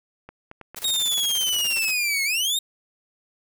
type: clicks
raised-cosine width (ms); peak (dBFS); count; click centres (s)
0.5; -25; 9; 0.29 / 0.514 / 0.613 / 0.746 / 0.853 / 1.179 / 1.564 / 1.653 / 1.771
type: noise with tremolo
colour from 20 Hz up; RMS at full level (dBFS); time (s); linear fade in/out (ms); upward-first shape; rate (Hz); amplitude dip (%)
white; -34; 0.76-1.94; 10; square; 17; 80
type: linear two-way sweep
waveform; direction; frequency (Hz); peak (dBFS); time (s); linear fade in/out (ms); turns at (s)
sawtooth; down then up; 3775 to 2151 to 3775; -18; 0.84-2.59; 5; 2.24
effects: none